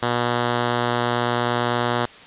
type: tone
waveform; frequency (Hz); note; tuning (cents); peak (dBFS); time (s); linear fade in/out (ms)
5% pulse; 120.6; B2; -41; -8; 0.02-2.06; 10
effects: white hiss -43 dBFS RMS until 2.26 s + resampled to 8000 Hz